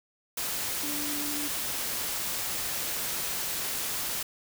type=tone in noise; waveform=sine; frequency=293.4 Hz; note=D4; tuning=2 cents flat; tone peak=-36 dBFS; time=0.83-1.48 s; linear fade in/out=5 ms; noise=white; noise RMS=-32 dBFS; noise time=0.37-4.23 s; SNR=-7 dB; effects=none